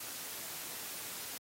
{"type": "noise with amplitude modulation", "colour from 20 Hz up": "white", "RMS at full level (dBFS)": -42, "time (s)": [0, 1.38], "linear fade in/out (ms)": 5, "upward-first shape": "sine", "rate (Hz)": 240, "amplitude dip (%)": 30, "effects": ["high-pass 100 Hz 12 dB/octave", "AAC 48 kbps"]}